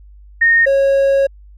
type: tone pair in turn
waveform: sine / triangle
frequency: 1845 / 548.5 Hz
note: A#6 / C#5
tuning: -18 / -18 cents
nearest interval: octave + major sixth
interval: 2100 cents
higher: first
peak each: -8 dBFS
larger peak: neither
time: 0.41-0.66 / 0.66-1.27 s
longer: second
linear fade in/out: 10 ms
effects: added 50 Hz sine -38 dBFS peak until 1.57 s